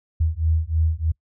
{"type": "beating tone pair", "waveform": "sine", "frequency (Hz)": [78.7, 81.9], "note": ["D#2", "E2"], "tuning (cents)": [20, -11], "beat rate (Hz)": 3.2, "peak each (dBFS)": -21, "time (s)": [0.2, 1.12], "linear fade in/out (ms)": 10, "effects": ["noise-tail reverb RT60 0.1 s tail -26 dB re dry"]}